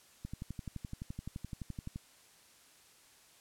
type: click train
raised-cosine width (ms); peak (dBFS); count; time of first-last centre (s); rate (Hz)
5; -28; 21; 0.25-1.959; 11.7
effects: white hiss -62 dBFS RMS until 3.4 s + low-pass 11000 Hz 12 dB/octave